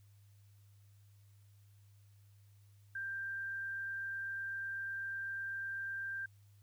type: tone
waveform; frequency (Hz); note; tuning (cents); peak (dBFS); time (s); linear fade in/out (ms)
sine; 1582; G6; +15; -38; 2.95-6.26; 5
effects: added 101 Hz sine -60 dBFS peak until 6.62 s + white hiss -75 dBFS RMS until 6.62 s